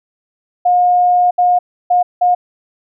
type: tone bursts at uneven times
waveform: sine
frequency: 716 Hz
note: F5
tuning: 43 cents sharp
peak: -8 dBFS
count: 4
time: 0.65-1.31 / 1.38-1.59 / 1.9-2.03 / 2.21-2.35 s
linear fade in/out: 10 ms
effects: none